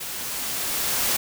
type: noise with level ramp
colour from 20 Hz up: white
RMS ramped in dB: -33 to -22 dBFS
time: 0-1.17 s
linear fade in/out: 10 ms
effects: none